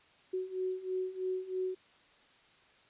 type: beating tone pair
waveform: sine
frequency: 370 / 373.1 Hz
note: F#4 / F#4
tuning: 0 / +14 cents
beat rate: 3.1 Hz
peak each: -38 / -35 dBFS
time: 0.33-1.75 s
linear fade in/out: 10 ms
effects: white hiss -63 dBFS RMS until 2.89 s + resampled to 8000 Hz